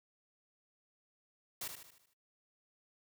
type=noise with echo; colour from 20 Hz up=white; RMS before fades=-41 dBFS; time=1.61-1.68 s; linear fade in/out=5 ms; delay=76 ms; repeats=6; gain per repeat=-6 dB; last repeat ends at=2.136 s; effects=noise-tail reverb RT60 0.1 s tail -18 dB re dry